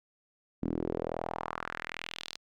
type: tone with band-pass filter sweep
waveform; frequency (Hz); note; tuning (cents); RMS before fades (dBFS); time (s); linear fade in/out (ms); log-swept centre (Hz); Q
sawtooth; 41.2; E1; 0; -37; 0.62-2.37; 10; 250 to 4600; 2.5
effects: none